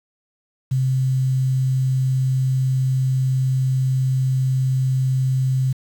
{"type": "tone with quantisation", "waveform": "sine", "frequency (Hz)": 130.81, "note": "C3", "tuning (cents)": 0, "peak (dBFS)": -16, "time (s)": [0.71, 5.73], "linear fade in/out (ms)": 10, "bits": 7, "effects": []}